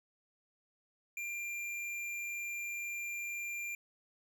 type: tone with hard clipping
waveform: sine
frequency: 2383 Hz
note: D7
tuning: 25 cents sharp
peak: -39 dBFS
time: 1.17-3.75 s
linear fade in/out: 2 ms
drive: 12 dB
effects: none